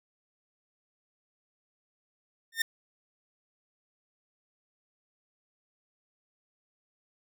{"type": "tone with exponential growth", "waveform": "sawtooth", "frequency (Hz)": 1817, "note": "A#6", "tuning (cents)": -45, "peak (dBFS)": -18, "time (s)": [2.52, 2.62], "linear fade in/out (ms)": 5, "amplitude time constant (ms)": 20, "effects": []}